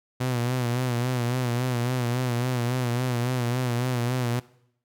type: tone with vibrato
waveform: sawtooth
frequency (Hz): 123.47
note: B2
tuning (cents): 0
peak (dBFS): -20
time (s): 0.2-4.4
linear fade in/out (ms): 10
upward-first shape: sine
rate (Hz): 3.6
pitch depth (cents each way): 71
effects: noise-tail reverb RT60 0.7 s tail -20 dB re dry